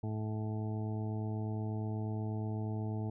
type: harmonic tone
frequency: 108.3 Hz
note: A2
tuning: 27 cents flat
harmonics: 1 / 2 / 3 / 4 / 6 / 7 / 8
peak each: -35 / -41 / -45 / -47 / -51 / -52 / -53 dBFS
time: 0.03-3.1 s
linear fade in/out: 5 ms
effects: none